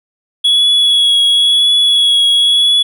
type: tone with vibrato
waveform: triangle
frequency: 3362 Hz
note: G#7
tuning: 20 cents sharp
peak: -6 dBFS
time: 0.44-2.83 s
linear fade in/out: 10 ms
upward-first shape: triangle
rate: 0.96 Hz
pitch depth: 22 cents each way
effects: none